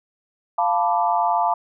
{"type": "chord", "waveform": "sine", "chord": "B half-diminished seventh", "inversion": "second", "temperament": "equal", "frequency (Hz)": [698.5, 880, 987.8, 1174.7], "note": ["F5", "A5", "B5", "D6"], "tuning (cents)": [0, 0, 0, 0], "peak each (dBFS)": [-21, -21, -24, -26], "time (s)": [0.58, 1.54], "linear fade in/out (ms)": 5, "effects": []}